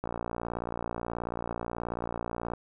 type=click train; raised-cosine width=1 ms; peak=-19 dBFS; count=147; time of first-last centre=0.04-2.536 s; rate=58.5 Hz; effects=none